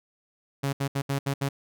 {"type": "tone bursts at uneven times", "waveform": "sawtooth", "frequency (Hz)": 138.59, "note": "C#3", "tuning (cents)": 0, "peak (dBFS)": -21, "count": 6, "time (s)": [[0.63, 0.73], [0.8, 0.88], [0.95, 1.02], [1.09, 1.19], [1.26, 1.34], [1.41, 1.49]], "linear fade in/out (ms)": 10, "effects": []}